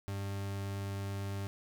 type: tone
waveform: 40% pulse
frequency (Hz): 99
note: G2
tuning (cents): +18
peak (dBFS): -35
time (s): 0.08-1.47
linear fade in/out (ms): 0
effects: none